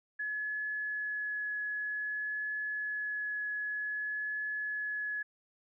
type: tone with vibrato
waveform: sine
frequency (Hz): 1699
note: G#6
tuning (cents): +39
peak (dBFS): -33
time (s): 0.19-5.23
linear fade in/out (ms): 10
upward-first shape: triangle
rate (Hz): 0.53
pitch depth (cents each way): 8
effects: none